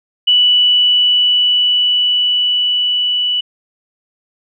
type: tone with level ramp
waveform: sine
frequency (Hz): 2960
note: F#7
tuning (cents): 0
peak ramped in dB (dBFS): -7 to -13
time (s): 0.27-3.41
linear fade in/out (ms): 10
effects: none